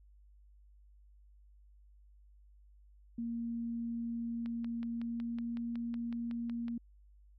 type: tone with pitch glide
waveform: sine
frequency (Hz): 233.1 to 234.7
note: A#3 to A#3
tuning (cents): 0 to +12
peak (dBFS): -35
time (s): 3.18-6.78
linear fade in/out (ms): 5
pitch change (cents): +12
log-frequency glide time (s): 4.91-5.56
type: click train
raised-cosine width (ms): 0.3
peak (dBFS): -35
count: 13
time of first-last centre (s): 4.46-6.682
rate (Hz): 5.4
effects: added 50 Hz sine -58 dBFS peak until 7.38 s